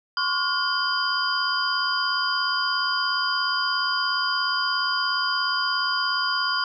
sine tone cluster, 1042 / 1119 / 1431 / 3096 / 4853 Hz, C6 / C#6 / F6 / G7 / D#8, -7 / +16 / +42 / -22 / -44 cents, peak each -30 / -29 / -26 / -32 / -26 dBFS, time 0.17-6.64 s, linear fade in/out 2 ms, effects none

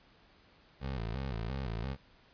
20% pulse tone with vibrato, 61.2 Hz, B1, 15 cents flat, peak -30 dBFS, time 0.8-1.97 s, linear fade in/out 50 ms, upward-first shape square, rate 2.9 Hz, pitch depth 160 cents each way, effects pink hiss -63 dBFS RMS until 2.33 s + resampled to 11025 Hz

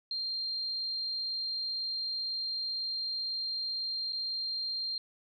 sine tone with dropouts, 4186 Hz, C8, in tune, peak -32 dBFS, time 0.11-4.98 s, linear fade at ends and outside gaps 2 ms, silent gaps 4.124-4.13 s, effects none

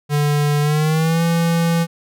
square tone with pitch glide, 146.83 to 167.69 Hz, D3 to E3, 0 to +30 cents, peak -15 dBFS, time 0.09-1.87 s, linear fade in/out 50 ms, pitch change +230 cents, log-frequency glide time 0.61-1.23 s, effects none

